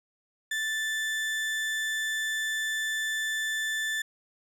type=tone; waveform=35% pulse; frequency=1760 Hz; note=A6; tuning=in tune; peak=-26 dBFS; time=0.51-4.02 s; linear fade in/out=5 ms; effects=low-pass 12000 Hz 12 dB/octave